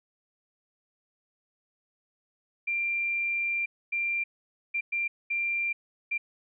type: tone bursts at uneven times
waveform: sine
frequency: 2375 Hz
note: D7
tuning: 19 cents sharp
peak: -26 dBFS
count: 6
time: 2.67-3.66 / 3.92-4.24 / 4.74-4.81 / 4.92-5.08 / 5.3-5.73 / 6.11-6.18 s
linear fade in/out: 10 ms
effects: none